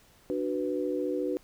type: chord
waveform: sine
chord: B minor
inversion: first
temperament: just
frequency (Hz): 296.3 / 370.4 / 493.9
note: D4 / F#4 / B4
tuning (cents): +15 / +2 / 0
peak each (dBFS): -32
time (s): 0.3-1.37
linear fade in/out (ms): 0
effects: pink hiss -60 dBFS RMS until 1.43 s